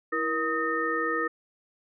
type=tone cluster; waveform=sine; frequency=327.2 / 474.2 / 1257 / 1824 Hz; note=E4 / A#4 / D#6 / A#6; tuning=-13 / +30 / +17 / -38 cents; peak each=-33 / -31 / -29 / -30 dBFS; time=0.12-1.28 s; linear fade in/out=10 ms; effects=none